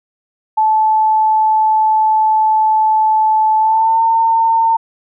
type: tone with pitch glide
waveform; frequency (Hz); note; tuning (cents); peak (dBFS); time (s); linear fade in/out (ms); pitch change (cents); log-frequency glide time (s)
sine; 870 to 905.9; A5 to A#5; -20 to -50; -9; 0.57-4.77; 10; +70; 3.58-4
effects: none